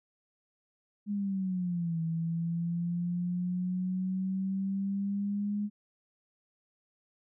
sine exponential two-way sweep, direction down then up, 207.7 to 163 to 207.7 Hz, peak -29 dBFS, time 1.06-5.7 s, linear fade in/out 50 ms, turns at 2.01 s, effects none

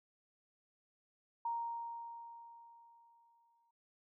sine tone with exponential decay, 932.3 Hz, A#5, in tune, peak -34 dBFS, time 1.45-3.71 s, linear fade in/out 5 ms, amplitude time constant 490 ms, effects none

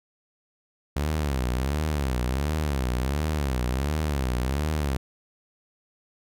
sawtooth tone with vibrato, 68.9 Hz, C#2, 10 cents flat, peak -20 dBFS, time 0.96-4.97 s, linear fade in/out 5 ms, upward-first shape sine, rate 1.4 Hz, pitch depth 210 cents each way, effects none

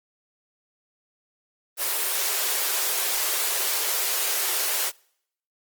white high-pass noise, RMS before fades -25 dBFS, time 1.77-4.92 s, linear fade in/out 50 ms, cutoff 350 Hz, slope 96 dB/octave, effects noise-tail reverb RT60 0.7 s tail -26 dB re dry + Opus 24 kbps

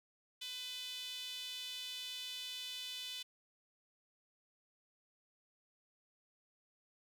sawtooth tone with high-pass filter, 501 Hz, B4, 25 cents sharp, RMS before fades -45 dBFS, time 0.41-3.23 s, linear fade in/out 10 ms, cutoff 3300 Hz, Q 5, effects none

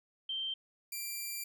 sine / 5% pulse tone pair in turn, 3136 / 2360 Hz, G7 / D7, 0 / +8 cents, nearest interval perfect fourth, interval 492 cents, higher first, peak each -34 / -28 dBFS, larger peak second, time 0.29-0.54 / 0.92-1.44 s, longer second, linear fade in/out 5 ms, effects none

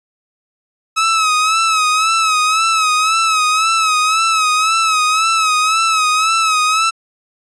sawtooth tone with vibrato, 1286 Hz, E6, 43 cents flat, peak -8 dBFS, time 0.96-6.91 s, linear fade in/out 20 ms, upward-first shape sine, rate 1.9 Hz, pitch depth 60 cents each way, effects resampled to 22050 Hz

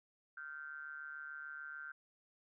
triangle ring-modulated tone, 73.42 Hz, D2, in tune, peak -40 dBFS, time 0.37-1.92 s, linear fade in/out 5 ms, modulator 1470 Hz, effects none

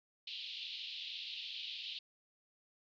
pink band-pass noise, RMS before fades -45 dBFS, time 0.27-1.99 s, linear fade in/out 5 ms, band 2800 to 4200 Hz, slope 48 dB/octave, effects none

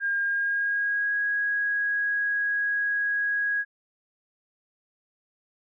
sine tone with pitch glide, 1613 to 1653.6 Hz, G6 to G#6, +49 to -8 cents, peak -23 dBFS, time 0-3.65 s, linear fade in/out 50 ms, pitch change +43 cents, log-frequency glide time 0.23-1.17 s, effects none

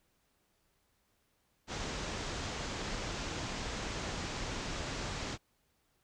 pink low-pass noise, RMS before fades -39 dBFS, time 1.67-5.38 s, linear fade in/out 50 ms, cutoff 7300 Hz, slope 48 dB/octave, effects pink hiss -75 dBFS RMS until 6.03 s

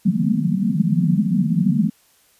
pink band-pass noise, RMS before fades -18 dBFS, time 0.05-1.9 s, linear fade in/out 10 ms, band 150 to 240 Hz, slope 96 dB/octave, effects white hiss -57 dBFS RMS until 2.39 s + resampled to 32000 Hz

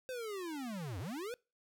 square linear two-way sweep, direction down then up, 523.3 to 82.41 to 509 Hz, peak -40 dBFS, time 0.09-1.34 s, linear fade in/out 0 ms, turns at 0.99 s, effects noise-tail reverb RT60 0.3 s tail -26 dB re dry

